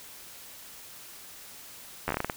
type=slowing click train; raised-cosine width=0.5 ms; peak=-13 dBFS; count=9; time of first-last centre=2.08-2.298 s; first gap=11 ms; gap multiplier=1.25; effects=white hiss -47 dBFS RMS until 2.36 s